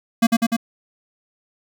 square tone with echo, 230 Hz, A#3, 23 cents flat, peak -12 dBFS, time 0.22-0.27 s, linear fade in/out 10 ms, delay 99 ms, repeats 3, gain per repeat -2 dB, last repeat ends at 0.567 s, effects none

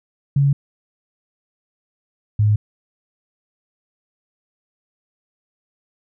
sine tone pair in turn, 140.2 / 105.37 Hz, C#3 / G#2, +20 / +26 cents, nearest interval perfect fourth, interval 494 cents, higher first, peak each -12 dBFS, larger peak neither, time 0.36-0.53 / 2.39-2.56 s, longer neither, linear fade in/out 5 ms, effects none

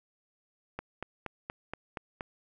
click train, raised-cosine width 0.5 ms, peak -21 dBFS, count 7, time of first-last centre 0.79-2.208 s, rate 4.23 Hz, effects none

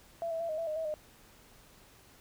sine tone with pitch steps, 672 / 654 / 671 / 624 / 663 / 616 / 645 / 611 Hz, E5 / E5 / E5 / D#5 / E5 / D#5 / E5 / D#5, +33 / -14 / +31 / +5 / +10 / -17 / -38 / -32 cents, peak -32 dBFS, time 0.22-0.94 s, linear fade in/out 0 ms, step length 90 ms, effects pink hiss -59 dBFS RMS until 2.2 s

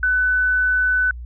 sine tone, 1500 Hz, F#6, 23 cents sharp, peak -15 dBFS, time 0.03-1.11 s, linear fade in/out 2 ms, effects added 60 Hz sine -30 dBFS peak until 1.25 s

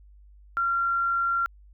sine tone, 1376 Hz, F6, 26 cents flat, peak -22 dBFS, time 0.57-1.46 s, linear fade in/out 0 ms, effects added 50 Hz sine -49 dBFS peak until 1.73 s

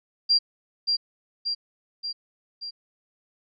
sine tone with echo, 4755 Hz, D8, 21 cents sharp, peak -16 dBFS, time 0.29-0.39 s, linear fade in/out 20 ms, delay 580 ms, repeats 4, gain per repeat -4 dB, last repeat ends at 2.71 s, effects none

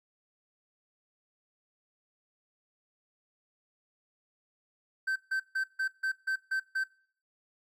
triangle tone bursts, 1549 Hz, G6, 21 cents flat, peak -26 dBFS, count 8, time 5.07-6.84 s, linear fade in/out 10 ms, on 90 ms, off 150 ms, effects noise-tail reverb RT60 0.5 s tail -21 dB re dry + AAC 64 kbps

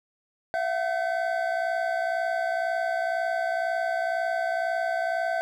triangle tone cluster, 671 / 733 / 1533 Hz, E5 / F#5 / G6, +31 / -16 / -39 cents, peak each -25 / -28 / -30 dBFS, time 0.54-5.41 s, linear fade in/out 0 ms, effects none

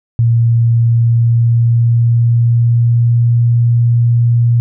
sine tone with pitch glide, 116.54 to 118.44 Hz, A#2 to A#2, 0 to +28 cents, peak -7 dBFS, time 0.19-4.6 s, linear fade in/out 0 ms, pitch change +28 cents, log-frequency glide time 0.75-3.37 s, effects none

